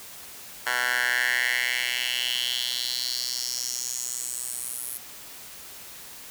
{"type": "tone with high-pass filter sweep", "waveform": "10% pulse", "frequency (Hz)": 123.7, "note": "B2", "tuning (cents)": 3, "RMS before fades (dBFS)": -28, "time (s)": [0.66, 4.98], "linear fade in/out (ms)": 10, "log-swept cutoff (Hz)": [1300, 11000], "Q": 3.8, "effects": ["white hiss -43 dBFS RMS until 6.3 s"]}